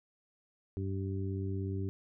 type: harmonic tone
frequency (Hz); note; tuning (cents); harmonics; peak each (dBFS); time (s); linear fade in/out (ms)
96.7; G2; -23; 1 / 2 / 3 / 4; -34 / -42 / -42 / -42; 0.77-1.89; 0
effects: none